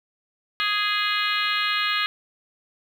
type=harmonic tone; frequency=415.3 Hz; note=G#4; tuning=in tune; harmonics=3 / 4 / 5 / 6 / 7 / 8 / 9 / 10; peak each=-27 / -28 / -29 / -30 / -30 / -31 / -32 / -32 dBFS; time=0.6-2.06 s; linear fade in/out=0 ms; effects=8-bit